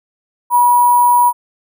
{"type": "tone with sample-and-hold", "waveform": "sine", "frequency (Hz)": 970, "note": "B5", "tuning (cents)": -31, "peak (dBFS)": -7, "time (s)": [0.5, 1.33], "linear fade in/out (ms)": 50, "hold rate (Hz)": 11025, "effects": []}